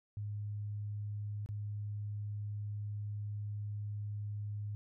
sine tone with dropouts, 103.83 Hz, G#2, in tune, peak -37 dBFS, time 0.17-4.75 s, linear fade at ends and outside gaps 0 ms, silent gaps 1.461-1.489 s, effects none

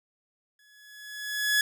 sawtooth tone with exponential growth, 1694 Hz, G#6, 34 cents sharp, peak -16 dBFS, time 0.59-1.61 s, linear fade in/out 2 ms, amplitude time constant 220 ms, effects none

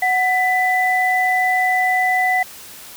sine tone pair together, 740 / 1992.8 Hz, F#5 / B6, 0 / +15 cents, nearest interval octave + perfect fourth, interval 1715 cents, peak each -17 dBFS, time 0.02-2.43 s, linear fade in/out 5 ms, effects white hiss -38 dBFS RMS until 2.96 s

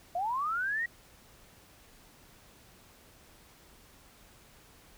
sine linear sweep, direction up, 670 to 1923 Hz, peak -29 dBFS, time 0.15-0.86 s, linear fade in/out 5 ms, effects pink hiss -58 dBFS RMS until 4.97 s

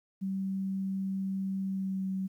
sine tone with pitch glide, 192.5 to 190.4 Hz, G3 to F#3, -31 to +50 cents, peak -30 dBFS, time 0.21-2.28 s, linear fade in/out 20 ms, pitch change -19 cents, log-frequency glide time 1.67-2.07 s, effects 11-bit

